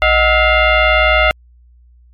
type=tone with frequency modulation; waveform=sine; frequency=740 Hz; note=F#5; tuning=in tune; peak=-8 dBFS; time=0.02-1.31 s; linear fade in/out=0 ms; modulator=681 Hz; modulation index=3; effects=added 60 Hz sine -43 dBFS peak until 2.13 s + MP3 96 kbps